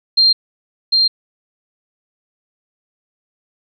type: tone with echo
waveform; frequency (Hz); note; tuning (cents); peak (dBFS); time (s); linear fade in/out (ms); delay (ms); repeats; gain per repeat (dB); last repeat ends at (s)
sine; 4186; C8; 0; -8; 0.17-0.33; 10; 750; 1; -2; 1.08
effects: none